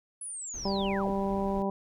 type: linear sweep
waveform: sine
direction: down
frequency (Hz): 10320 to 101.5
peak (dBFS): -36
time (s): 0.21-1.11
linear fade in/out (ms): 5
type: noise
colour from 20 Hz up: brown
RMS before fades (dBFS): -43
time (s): 0.54-1.62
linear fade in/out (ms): 0
type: harmonic tone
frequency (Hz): 196.3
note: G3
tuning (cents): +3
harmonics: 1 / 2 / 3 / 4 / 5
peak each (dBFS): -30 / -33 / -35 / -36 / -37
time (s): 0.65-1.7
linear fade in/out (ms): 2
effects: none